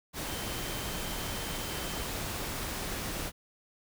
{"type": "tone in noise", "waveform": "sine", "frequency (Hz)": 3105, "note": "G7", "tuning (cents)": -17, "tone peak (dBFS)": -46, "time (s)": [0.25, 2.06], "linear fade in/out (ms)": 50, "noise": "pink", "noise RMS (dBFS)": -36, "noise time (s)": [0.13, 3.32], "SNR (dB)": -13, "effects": []}